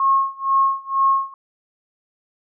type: tone with tremolo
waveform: sine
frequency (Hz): 1085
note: C#6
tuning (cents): -37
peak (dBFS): -12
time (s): 0-1.34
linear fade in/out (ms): 2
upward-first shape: sine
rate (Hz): 2.1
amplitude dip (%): 95
effects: none